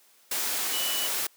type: tone in noise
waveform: sine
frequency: 2960 Hz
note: F#7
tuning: in tune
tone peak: -31 dBFS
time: 0.73-1.07 s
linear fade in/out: 5 ms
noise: white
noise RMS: -29 dBFS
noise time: 0.31-1.27 s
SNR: -5 dB
effects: white hiss -60 dBFS RMS until 1.36 s + high-pass 300 Hz 12 dB/octave